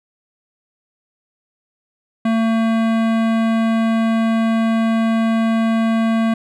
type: tone with hard clipping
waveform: sine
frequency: 225 Hz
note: A3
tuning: 39 cents sharp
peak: -16 dBFS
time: 2.25-6.34 s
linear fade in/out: 5 ms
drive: 18 dB
effects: none